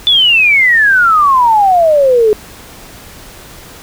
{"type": "exponential sweep", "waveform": "sine", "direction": "down", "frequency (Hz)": [3520, 415.3], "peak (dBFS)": -5, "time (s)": [0.07, 2.33], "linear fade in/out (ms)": 0, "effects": ["pink hiss -34 dBFS RMS until 3.82 s"]}